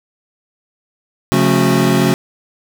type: tone cluster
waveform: square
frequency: 137.2 / 178.2 / 219.7 / 274.1 / 366 Hz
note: C#3 / F3 / A3 / C#4 / F#4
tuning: -17 / +35 / -2 / -19 / -19 cents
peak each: -18 dBFS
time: 1.32-2.14 s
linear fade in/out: 0 ms
effects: none